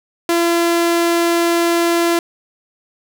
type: tone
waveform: sawtooth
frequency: 340 Hz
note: F4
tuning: 46 cents flat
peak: -9 dBFS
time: 0.29-2.19 s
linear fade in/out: 2 ms
effects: none